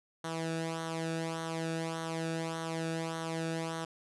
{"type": "tone with flanger", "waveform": "sawtooth", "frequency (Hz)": 163.4, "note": "E3", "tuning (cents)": -15, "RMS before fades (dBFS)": -36, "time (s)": [0.24, 3.85], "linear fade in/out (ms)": 5, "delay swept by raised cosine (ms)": [0.4, 0.98], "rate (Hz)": 1.7, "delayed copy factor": -0.7, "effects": ["resampled to 24000 Hz"]}